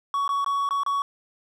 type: tone with dropouts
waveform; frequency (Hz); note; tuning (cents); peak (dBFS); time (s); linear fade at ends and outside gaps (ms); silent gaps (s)
triangle; 1121; C#6; +19; -20; 0.14-1.02; 1; 0.278-0.291 / 0.445-0.462 / 0.69-0.708 / 0.834-0.863
effects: none